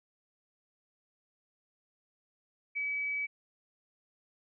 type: tone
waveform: sine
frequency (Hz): 2285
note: D7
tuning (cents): -48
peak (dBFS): -31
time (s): 2.75-3.27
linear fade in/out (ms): 20
effects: none